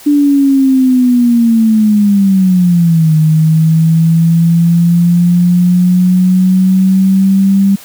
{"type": "linear two-way sweep", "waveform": "sine", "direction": "down then up", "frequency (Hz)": [293.7, 155.56, 197.3], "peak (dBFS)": -5, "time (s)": [0.06, 7.76], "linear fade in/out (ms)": 10, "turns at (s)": 3.15, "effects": ["white hiss -35 dBFS RMS until 7.84 s"]}